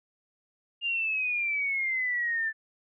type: exponential sweep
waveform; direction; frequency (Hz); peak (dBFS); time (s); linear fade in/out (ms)
sine; down; 2824 to 1758; -26; 0.81-2.53; 50
effects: none